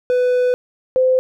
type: tone pair in turn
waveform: triangle / sine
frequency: 497.9 / 514.6 Hz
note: B4 / C5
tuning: +14 / -29 cents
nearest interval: minor second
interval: 57 cents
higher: second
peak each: -11 / -11 dBFS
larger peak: neither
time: 0.1-0.54 / 0.96-1.19 s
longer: first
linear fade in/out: 0 ms
effects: none